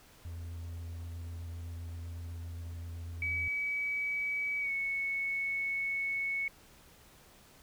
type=tone with vibrato; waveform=triangle; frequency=84.5 Hz; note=E2; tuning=43 cents sharp; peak=-37 dBFS; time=0.25-3.48 s; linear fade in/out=0 ms; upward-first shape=triangle; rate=7.8 Hz; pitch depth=15 cents each way
type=tone with pitch glide; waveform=sine; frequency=2280 to 2209 Hz; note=C#7 to C#7; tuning=+48 to -7 cents; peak=-31 dBFS; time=3.22-6.48 s; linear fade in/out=2 ms; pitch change=-55 cents; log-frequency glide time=4.6-4.71 s
effects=pink hiss -59 dBFS RMS until 7.62 s